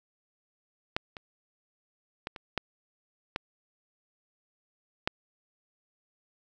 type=clicks; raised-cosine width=0.3 ms; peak=-11 / -25 / -18 / -25 / -12 / -14 / -10 dBFS; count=7; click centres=0.965 / 1.168 / 2.271 / 2.362 / 2.577 / 3.361 / 5.075 s; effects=none